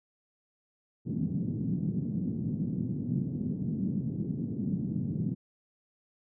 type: band-pass noise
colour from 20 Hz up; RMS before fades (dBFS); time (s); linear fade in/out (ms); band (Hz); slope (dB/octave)
pink; -32; 1.05-5.35; 20; 140 to 240; 24
effects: none